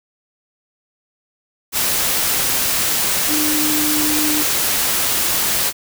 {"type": "tone in noise", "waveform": "sine", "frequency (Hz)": 303, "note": "D#4", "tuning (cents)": -46, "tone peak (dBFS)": -20, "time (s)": [3.27, 4.45], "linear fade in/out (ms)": 50, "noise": "white", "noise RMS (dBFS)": -18, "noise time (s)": [1.72, 5.73], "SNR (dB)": -5, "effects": []}